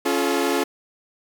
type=chord; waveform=sawtooth; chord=Db augmented; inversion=none; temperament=equal with one note detuned; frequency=277.2 / 349.2 / 430.2 Hz; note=Db4 / F4 / A4; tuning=0 / 0 / -39 cents; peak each=-20 dBFS; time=0.05-0.64 s; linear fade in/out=10 ms; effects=none